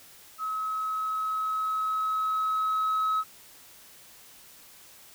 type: tone with level ramp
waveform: sine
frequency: 1283 Hz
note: E6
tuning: 47 cents flat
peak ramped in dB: -28 to -21 dBFS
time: 0.38-3.24 s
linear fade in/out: 50 ms
effects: tanh soft clip ceiling -22 dBFS + white hiss -52 dBFS RMS until 5.14 s